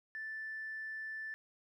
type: tone with tanh clipping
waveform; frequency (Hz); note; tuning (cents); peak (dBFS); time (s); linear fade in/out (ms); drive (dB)
triangle; 1760; A6; 0; -40; 0.15-1.34; 0; 4
effects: none